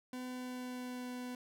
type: tone with pitch glide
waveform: 40% pulse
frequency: 252.3 to 248.8 Hz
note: B3 to B3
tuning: +37 to +13 cents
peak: -40 dBFS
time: 0.13-1.35 s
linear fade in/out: 2 ms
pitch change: -24 cents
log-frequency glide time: 0.27-1.09 s
effects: none